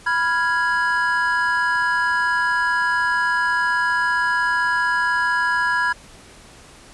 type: chord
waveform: triangle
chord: F diminished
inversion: second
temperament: equal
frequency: 987.8 / 1396.9 / 1661.2 Hz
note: Cb6 / F6 / Ab6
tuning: 0 / 0 / 0 cents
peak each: -20 / -23 / -18 dBFS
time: 0.06-5.93 s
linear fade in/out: 10 ms
effects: pink hiss -45 dBFS RMS until 6.93 s + resampled to 24000 Hz